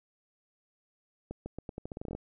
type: accelerating click train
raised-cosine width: 2 ms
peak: -25 dBFS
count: 14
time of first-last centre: 1.31-2.15 s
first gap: 150 ms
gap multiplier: 0.84
effects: none